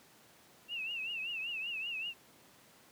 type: tone with vibrato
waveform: sine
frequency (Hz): 2700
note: E7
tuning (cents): +41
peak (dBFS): -36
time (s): 0.68-2.14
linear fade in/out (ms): 50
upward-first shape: triangle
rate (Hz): 5.2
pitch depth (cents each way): 130
effects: pink hiss -61 dBFS RMS until 2.91 s + high-pass 150 Hz 12 dB/octave